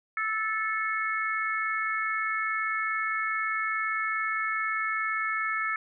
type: harmonic tone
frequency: 437.6 Hz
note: A4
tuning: 9 cents flat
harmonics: 3 / 4 / 5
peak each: -30 / -31 / -32 dBFS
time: 0.17-5.76 s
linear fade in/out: 2 ms
effects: none